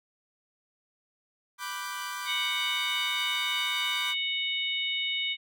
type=chord; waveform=sawtooth; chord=G major seventh; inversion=first; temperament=equal; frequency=987.8 / 1174.7 / 1480 / 1568 Hz; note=B5 / D6 / F#6 / G6; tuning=0 / 0 / 0 / 0 cents; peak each=-35 / -34 / -39 / -37 dBFS; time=1.58-4.15 s; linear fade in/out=50 ms
type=harmonic tone; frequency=740 Hz; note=F#5; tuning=in tune; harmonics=3 / 4 / 5; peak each=-32 / -32 / -32 dBFS; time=2.25-5.37 s; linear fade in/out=50 ms
effects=none